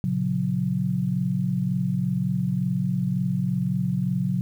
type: chord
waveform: sine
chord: F# major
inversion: first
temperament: equal with one note detuned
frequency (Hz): 116.54 / 138.59 / 182.03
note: A#2 / C#3 / F#3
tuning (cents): 0 / 0 / -28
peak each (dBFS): -30 / -26 / -24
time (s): 0.04-4.41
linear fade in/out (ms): 0
effects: 9-bit